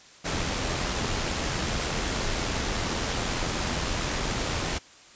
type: noise with amplitude modulation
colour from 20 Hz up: pink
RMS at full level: -27 dBFS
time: 0.24-4.79 s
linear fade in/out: 20 ms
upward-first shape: sine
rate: 86 Hz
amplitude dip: 30%
effects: white hiss -51 dBFS RMS until 5.15 s + resampled to 16000 Hz